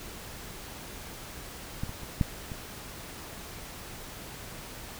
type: clicks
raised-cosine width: 5 ms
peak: -19 / -26 / -28 / -11 / -25 dBFS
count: 5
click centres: 1.835 / 1.894 / 2.033 / 2.212 / 2.518 s
effects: pink hiss -43 dBFS RMS until 4.99 s